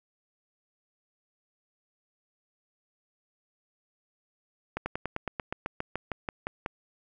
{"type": "slowing click train", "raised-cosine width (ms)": 0.5, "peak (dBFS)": -16, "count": 15, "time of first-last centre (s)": [4.77, 6.661], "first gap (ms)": 90, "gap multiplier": 1.06, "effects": []}